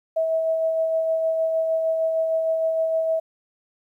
sine tone with tremolo, 647 Hz, E5, 32 cents flat, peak -18 dBFS, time 0.16-3.2 s, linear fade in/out 10 ms, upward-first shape sine, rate 6.5 Hz, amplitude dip 30%, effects 10-bit

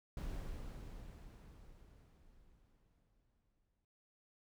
brown noise with exponential decay, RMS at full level -42 dBFS, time 0.17-3.85 s, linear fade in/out 2 ms, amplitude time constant 800 ms, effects none

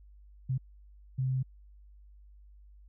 sine tone bursts at uneven times, 130.5 Hz, C3, 4 cents flat, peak -27 dBFS, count 2, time 0.49-0.58 / 1.18-1.43 s, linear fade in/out 10 ms, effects added 50 Hz sine -52 dBFS peak until 2.88 s

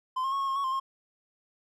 triangle tone with pitch steps, 1031 / 1070 / 1100 / 1091 / 1074 / 1113 / 1049 / 1073 Hz, C6 / C6 / C#6 / C#6 / C6 / C#6 / C6 / C6, -26 / +38 / -14 / -28 / +45 / +7 / +4 / +43 cents, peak -25 dBFS, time 0.16-0.8 s, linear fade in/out 10 ms, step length 80 ms, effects none

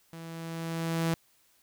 sawtooth tone with level ramp, 164.81 Hz, E3, in tune, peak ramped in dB -38 to -21 dBFS, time 0.13-1.14 s, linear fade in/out 0 ms, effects white hiss -66 dBFS RMS until 1.62 s

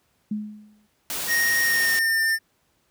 sine tone with exponential decay, 211.3 Hz, G#3, 30 cents sharp, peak -22 dBFS, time 0.31-0.87 s, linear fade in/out 5 ms, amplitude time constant 120 ms
white noise, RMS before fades -29 dBFS, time 1.1-1.99 s, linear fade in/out 0 ms
square tone with pitch glide, 1864.7 to 1798.1 Hz, A#6 to A6, 0 to +37 cents, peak -20 dBFS, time 1.27-2.39 s, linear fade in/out 50 ms, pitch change -63 cents, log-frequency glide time 1.62-2.15 s
effects pink hiss -67 dBFS RMS until 2.9 s + high-pass 60 Hz 12 dB/octave

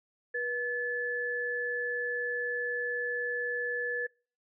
sine tone pair together, 484.9 / 1728 Hz, B4 / A6, -32 / -32 cents, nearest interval octave + minor seventh, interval 2200 cents, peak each -35 / -31 dBFS, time 0.34-4.07 s, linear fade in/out 10 ms, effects noise-tail reverb RT60 0.4 s tail -25 dB re dry

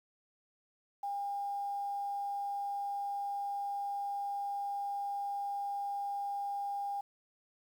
sine tone with quantisation, 805 Hz, G5, 46 cents sharp, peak -34 dBFS, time 1.03-7.01 s, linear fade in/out 5 ms, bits 10, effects none

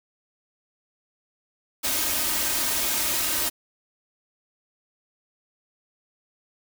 white noise with comb filter, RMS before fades -25 dBFS, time 1.83-3.5 s, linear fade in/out 20 ms, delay 3.2 ms, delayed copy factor +0.65, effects none

